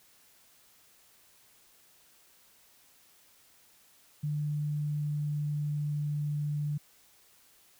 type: tone with pitch glide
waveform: sine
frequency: 148.7 to 147.67 Hz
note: D3 to D3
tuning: +22 to +10 cents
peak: -29 dBFS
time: 4.23-6.78 s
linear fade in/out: 10 ms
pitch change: -12 cents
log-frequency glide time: 4.35-5.97 s
effects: white hiss -62 dBFS RMS until 7.79 s